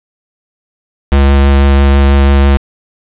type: tone with vibrato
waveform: square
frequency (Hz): 69.3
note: C#2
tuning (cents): 0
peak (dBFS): -5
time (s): 1.12-2.57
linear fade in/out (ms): 0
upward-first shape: triangle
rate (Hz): 6.1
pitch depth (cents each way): 14
effects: resampled to 8000 Hz + 7-bit